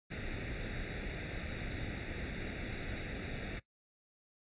pink noise with comb filter, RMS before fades -40 dBFS, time 0.1-3.6 s, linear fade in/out 20 ms, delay 0.48 ms, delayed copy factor +0.85, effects noise-tail reverb RT60 0.1 s tail -18 dB re dry + resampled to 8000 Hz

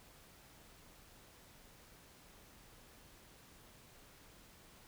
silence, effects pink hiss -61 dBFS RMS until 4.87 s

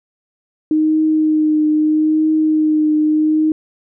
sine tone with vibrato, 309.2 Hz, D#4, 11 cents flat, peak -11 dBFS, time 0.71-3.52 s, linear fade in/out 2 ms, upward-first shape triangle, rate 0.78 Hz, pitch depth 23 cents each way, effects none

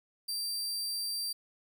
sawtooth tone, 4699 Hz, D8, in tune, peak -30 dBFS, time 0.28-1.33 s, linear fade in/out 10 ms, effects 11-bit

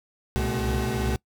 35% pulse tone cluster, 64.5 / 67.2 / 118.9 / 214.2 / 378.4 Hz, C2 / C2 / A#2 / A3 / F#4, -24 / +47 / +35 / -46 / +39 cents, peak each -29 dBFS, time 0.36-1.16 s, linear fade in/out 0 ms, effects noise-tail reverb RT60 0.1 s tail -23 dB re dry

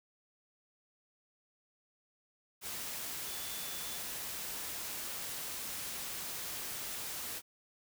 sine tone in noise, 3476 Hz, A7, 22 cents flat, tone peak -50 dBFS, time 3.25-4 s, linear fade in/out 50 ms, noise white, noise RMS -41 dBFS, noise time 2.61-7.42 s, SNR -12 dB, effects none

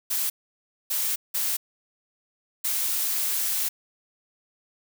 blue noise bursts at uneven times, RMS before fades -26 dBFS, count 4, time 0.1-0.3 / 0.9-1.16 / 1.34-1.57 / 2.64-3.69 s, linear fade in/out 10 ms, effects none

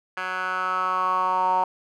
10% pulse tone with band-pass filter sweep, 185 Hz, F#3, in tune, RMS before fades -24 dBFS, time 0.17-1.64 s, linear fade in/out 2 ms, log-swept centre 1700 to 880 Hz, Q 5.9, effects none

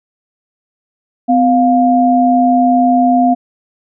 sine tone pair together, 253.9 / 703.8 Hz, B3 / F5, +48 / +13 cents, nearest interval octave + tritone, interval 1765 cents, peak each -10 dBFS, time 1.28-3.35 s, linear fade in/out 20 ms, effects none

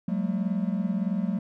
triangle tone cluster, 183 / 201.1 / 224.3 Hz, F#3 / G3 / A3, -19 / +44 / +34 cents, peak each -26 / -27 / -29 dBFS, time 0.08-1.39 s, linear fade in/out 5 ms, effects none

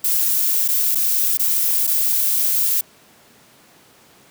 violet noise with dropouts, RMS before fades -18 dBFS, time 0.04-2.81 s, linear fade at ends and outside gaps 5 ms, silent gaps 0.68-0.685 / 0.949-0.954 / 1.373-1.394 / 1.869-1.874 s, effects pink hiss -50 dBFS RMS until 4.3 s + high-pass 150 Hz 12 dB/octave

